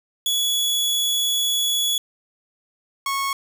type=tone pair in turn; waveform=sawtooth; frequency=3389 / 1099.4 Hz; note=G#7 / C#6; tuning=+34 / -15 cents; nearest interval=octave + perfect fifth; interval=1949 cents; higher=first; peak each=-16 / -18 dBFS; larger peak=first; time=0.26-1.98 / 3.06-3.33 s; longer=first; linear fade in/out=2 ms; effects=7-bit